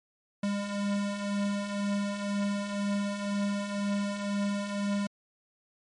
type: beating tone pair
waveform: square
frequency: 200.5 / 202.5 Hz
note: G3 / G#3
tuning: +39 / -43 cents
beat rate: 2 Hz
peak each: -37 / -30 dBFS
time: 0.43-5.07 s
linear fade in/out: 5 ms
effects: low-pass 9000 Hz 12 dB/octave + MP3 48 kbps